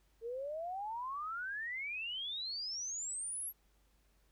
sine exponential sweep, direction up, 444.9 to 11840 Hz, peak -38 dBFS, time 0.21-3.53 s, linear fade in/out 50 ms, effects added 50 Hz sine -70 dBFS peak until 4.31 s + pink hiss -75 dBFS RMS until 4.31 s

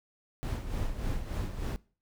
brown noise with tremolo, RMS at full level -31 dBFS, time 0.43-1.76 s, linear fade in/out 0 ms, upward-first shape sine, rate 3.4 Hz, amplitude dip 60%, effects noise-tail reverb RT60 0.4 s tail -22 dB re dry

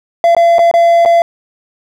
triangle tone with dropouts, 680 Hz, F5, 46 cents flat, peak -3 dBFS, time 0.24-1.22 s, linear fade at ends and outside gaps 1 ms, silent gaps 0.349-0.366 / 0.584-0.591 / 0.713-0.739 / 1.051-1.058 s, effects none

